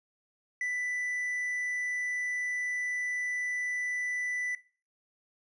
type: tone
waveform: triangle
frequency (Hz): 1984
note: B6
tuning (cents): +7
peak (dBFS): -28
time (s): 0.61-4.55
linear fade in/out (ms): 2
effects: noise-tail reverb RT60 0.4 s tail -19 dB re dry + resampled to 24000 Hz